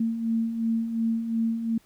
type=beating tone pair; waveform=sine; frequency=224.9 / 227.7 Hz; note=A3 / A#3; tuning=+38 / -40 cents; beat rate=2.8 Hz; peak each=-32 / -24 dBFS; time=0-1.78 s; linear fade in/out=5 ms; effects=pink hiss -61 dBFS RMS until 1.85 s